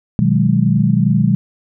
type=chord; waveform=sine; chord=G# minor seventh; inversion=first; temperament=equal; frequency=123.47 / 155.56 / 185 / 207.7 Hz; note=B2 / D#3 / F#3 / G#3; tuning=0 / 0 / 0 / 0 cents; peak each=-16 dBFS; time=0.19-1.35 s; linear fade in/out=0 ms; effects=none